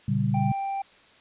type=chord; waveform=sine; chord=G diminished; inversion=first; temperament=just; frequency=117.6 / 141.12 / 196 Hz; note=Bb2 / Db3 / G3; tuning=+16 / +31 / 0 cents; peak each=-26 dBFS; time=0.08-0.52 s; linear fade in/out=5 ms
type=tone; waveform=triangle; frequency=786 Hz; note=G5; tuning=4 cents sharp; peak=-25 dBFS; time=0.34-0.82 s; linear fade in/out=5 ms
effects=white hiss -55 dBFS RMS until 1.2 s + resampled to 8000 Hz